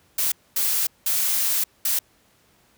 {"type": "noise bursts at uneven times", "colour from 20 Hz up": "blue", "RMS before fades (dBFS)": -22, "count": 4, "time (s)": [[0.18, 0.32], [0.56, 0.87], [1.06, 1.64], [1.85, 1.99]], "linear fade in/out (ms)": 5, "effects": ["pink hiss -60 dBFS RMS until 2.77 s", "high-pass 60 Hz 12 dB/octave"]}